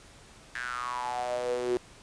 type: tone with high-pass filter sweep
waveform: sawtooth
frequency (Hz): 123.47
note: B2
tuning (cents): 0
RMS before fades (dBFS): -32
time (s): 0.55-1.77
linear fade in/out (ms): 0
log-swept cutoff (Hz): 1700 to 350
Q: 8.6
effects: pink hiss -53 dBFS RMS until 2.02 s + resampled to 22050 Hz